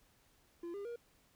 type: tone with pitch steps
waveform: triangle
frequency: 342.4 / 402.5 / 473.2 Hz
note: F4 / G4 / A#4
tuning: -34 / +46 / +26 cents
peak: -39 dBFS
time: 0.63-0.96 s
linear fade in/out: 5 ms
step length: 110 ms
effects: pink hiss -70 dBFS RMS until 1.35 s